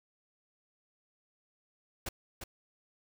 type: noise with echo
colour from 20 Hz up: pink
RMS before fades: -37 dBFS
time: 2.06-2.09 s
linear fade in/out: 5 ms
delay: 350 ms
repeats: 1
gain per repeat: -6 dB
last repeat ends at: 2.44 s
effects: none